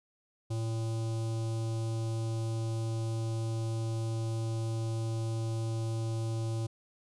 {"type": "tone with notch filter", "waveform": "square", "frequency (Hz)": 112.9, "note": "A2", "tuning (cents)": 45, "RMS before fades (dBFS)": -33, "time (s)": [0.5, 6.67], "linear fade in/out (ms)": 10, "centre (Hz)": 1800, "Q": 0.53, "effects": ["resampled to 24000 Hz"]}